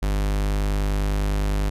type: tone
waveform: 45% pulse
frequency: 50.2 Hz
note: G1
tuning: 42 cents sharp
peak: -20 dBFS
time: 0.02-1.7 s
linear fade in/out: 10 ms
effects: resampled to 32000 Hz